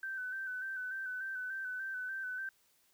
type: tone with vibrato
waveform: sine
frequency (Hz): 1532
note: G6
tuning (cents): -40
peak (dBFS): -37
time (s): 0.03-2.49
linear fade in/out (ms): 2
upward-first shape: square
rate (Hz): 3.4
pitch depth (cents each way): 32
effects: white hiss -71 dBFS RMS until 2.93 s